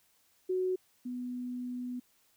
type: tone pair in turn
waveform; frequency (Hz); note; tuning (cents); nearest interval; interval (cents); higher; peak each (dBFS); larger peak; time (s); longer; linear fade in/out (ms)
sine; 370 / 247.9; F#4 / B3; 0 / +7; perfect fifth; 693; first; -28 / -35; first; 0.49-0.76 / 1.05-2; second; 10
effects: white hiss -69 dBFS RMS until 2.36 s